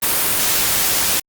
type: noise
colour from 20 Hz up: white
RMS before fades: -17 dBFS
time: 0.02-1.2 s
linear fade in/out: 10 ms
effects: Opus 32 kbps